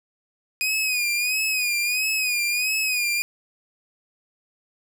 sawtooth tone with vibrato, 2482 Hz, D#7, 5 cents flat, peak -18 dBFS, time 0.61-3.22 s, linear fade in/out 0 ms, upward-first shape sine, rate 1.5 Hz, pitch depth 73 cents each way, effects none

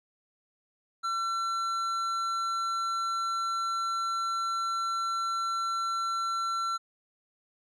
sine tone with tanh clipping, 1350 Hz, E6, 41 cents sharp, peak -30 dBFS, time 1.03-6.78 s, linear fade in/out 20 ms, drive 17 dB, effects low-pass 7000 Hz 12 dB/octave

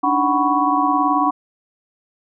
sine tone cluster, 288.8 / 307.2 / 745 / 989 / 1112 Hz, D4 / D#4 / F#5 / B5 / C#6, -29 / -22 / +12 / +2 / +5 cents, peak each -21 / -27 / -20 / -20 / -19 dBFS, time 0.03-1.31 s, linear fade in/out 10 ms, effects none

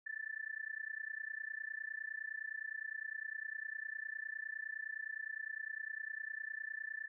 sine tone with amplitude modulation, 1760 Hz, A6, in tune, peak -37 dBFS, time 0.06-7.08 s, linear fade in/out 10 ms, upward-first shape sine, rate 29.8 Hz, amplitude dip 95%, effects none

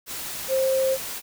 sine tone in noise, 529 Hz, C5, 19 cents sharp, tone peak -19 dBFS, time 0.48-0.98 s, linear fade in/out 50 ms, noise white, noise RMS -33 dBFS, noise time 0.06-1.22 s, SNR +11 dB, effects none

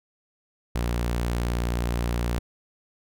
sawtooth tone, 59.2 Hz, A#1, 27 cents sharp, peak -20 dBFS, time 0.75-2.39 s, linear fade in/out 5 ms, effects none

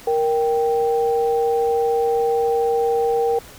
sine tone pair together, 467.2 / 784 Hz, A#4 / G5, +4 / 0 cents, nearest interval major sixth, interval 896 cents, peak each -17 / -22 dBFS, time 0.07-3.39 s, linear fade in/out 5 ms, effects pink hiss -42 dBFS RMS until 3.58 s

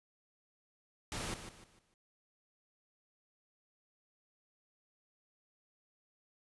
pink noise with echo, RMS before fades -40 dBFS, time 1.12-1.34 s, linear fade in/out 0 ms, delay 150 ms, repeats 4, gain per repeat -9 dB, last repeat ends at 1.94 s, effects resampled to 24000 Hz

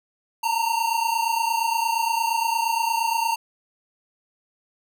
square tone pair together, 903.7 / 932.3 Hz, A5 / A#5, +46 / 0 cents, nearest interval minor second, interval 54 cents, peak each -24 / -25 dBFS, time 0.43-3.36 s, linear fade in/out 10 ms, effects none

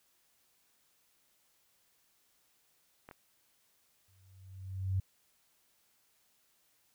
clicks, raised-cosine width 0.5 ms, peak -34 dBFS, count 2, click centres 3.089 / 3.112 s
sine tone with exponential growth, 95 Hz, F#2, 46 cents sharp, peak -27 dBFS, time 4.08-5 s, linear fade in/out 5 ms, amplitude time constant 200 ms
effects white hiss -72 dBFS RMS until 6.94 s

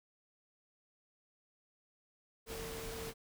sine tone in noise, 451.3 Hz, A4, 44 cents sharp, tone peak -45 dBFS, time 2.46-3.14 s, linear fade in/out 50 ms, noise pink, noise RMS -45 dBFS, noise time 2.46-3.14 s, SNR -3 dB, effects none

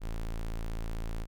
square tone, 27.89 Hz, A0, 24 cents sharp, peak -33 dBFS, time 0-1.27 s, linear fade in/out 50 ms, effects none

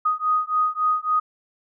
sine beating tone pair, 1244.5 / 1248.1 Hz, D#6 / D#6, 0 / +5 cents, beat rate 3.6 Hz, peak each -22 dBFS, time 0.05-1.2 s, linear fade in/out 10 ms, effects none

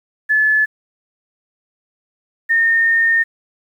sine tone pair in turn, 1726 / 1828.6 Hz, A6 / A#6, -34 / -34 cents, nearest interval minor second, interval 100 cents, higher second, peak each -11 dBFS, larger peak neither, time 0.29-0.66 / 2.49-3.24 s, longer second, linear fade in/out 20 ms, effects 8-bit

